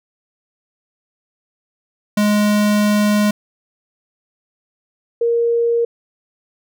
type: tone pair in turn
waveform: square / sine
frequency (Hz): 208.5 / 468.1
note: G#3 / A#4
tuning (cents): +7 / +7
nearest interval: octave + major second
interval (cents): 1400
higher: second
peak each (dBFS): -13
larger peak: neither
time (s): 2.17-3.31 / 5.21-5.85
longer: first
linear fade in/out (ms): 5
effects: none